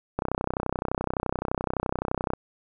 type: click train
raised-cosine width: 1 ms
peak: -12 dBFS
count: 69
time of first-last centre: 0.19-2.335 s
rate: 31.7 Hz
effects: none